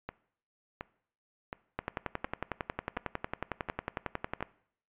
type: two click trains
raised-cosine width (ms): 0.5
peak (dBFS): -22 / -17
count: 7 / 30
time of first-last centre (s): 0.09-4.407 / 1.79-4.426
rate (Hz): 1.39 / 11
effects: noise-tail reverb RT60 0.6 s tail -20 dB re dry + resampled to 8000 Hz